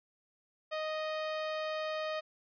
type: tone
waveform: sawtooth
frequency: 622.3 Hz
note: D#5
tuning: in tune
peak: -30 dBFS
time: 0.71-2.21 s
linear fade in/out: 20 ms
effects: resampled to 11025 Hz